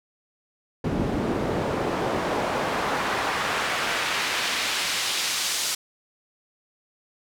pink noise with band-pass filter sweep, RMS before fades -26 dBFS, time 0.84-5.75 s, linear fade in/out 5 ms, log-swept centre 240 to 6100 Hz, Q 0.78, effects none

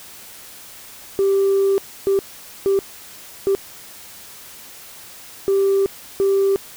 sine tone bursts at uneven times, 392 Hz, G4, in tune, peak -12 dBFS, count 6, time 1.19-1.78 / 2.07-2.19 / 2.66-2.79 / 3.47-3.55 / 5.48-5.86 / 6.2-6.56 s, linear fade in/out 0 ms, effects tanh soft clip ceiling -11 dBFS + white hiss -40 dBFS RMS until 6.76 s

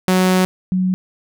sawtooth / sine tone pair in turn, 185 / 185 Hz, F#3 / F#3, 0 / 0 cents, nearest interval unison, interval 0 cents, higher neither, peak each -8 / -14 dBFS, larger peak first, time 0.08-0.45 / 0.72-0.94 s, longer first, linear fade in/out 0 ms, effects none

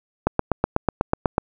click train, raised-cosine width 1 ms, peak -3 dBFS, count 10, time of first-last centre 0.27-1.381 s, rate 8.1 Hz, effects none

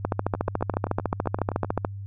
two click trains, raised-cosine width 1 ms, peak -9 / -16 dBFS, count 26 / 11, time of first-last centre 0.05-1.849 / 0.35-1.647 s, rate 13.9 / 7.71 Hz, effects added 99 Hz sine -33 dBFS peak until 2.06 s

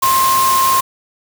sine tone in noise, 1059 Hz, C6, 21 cents sharp, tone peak -11 dBFS, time 0.02-0.81 s, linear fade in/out 10 ms, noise white, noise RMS -19 dBFS, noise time 0.02-0.81 s, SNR +5 dB, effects none

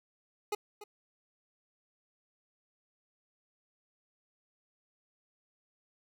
25% pulse tone with echo, 416.5 Hz, G#4, 5 cents sharp, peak -27 dBFS, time 0.52-0.55 s, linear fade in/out 5 ms, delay 290 ms, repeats 1, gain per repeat -14 dB, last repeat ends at 0.84 s, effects none

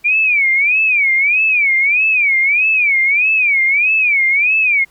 sine tone with vibrato, 2349 Hz, D7, in tune, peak -10 dBFS, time 0.04-4.85 s, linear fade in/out 20 ms, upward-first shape sine, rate 1.6 Hz, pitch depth 190 cents each way, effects pink hiss -53 dBFS RMS until 4.9 s

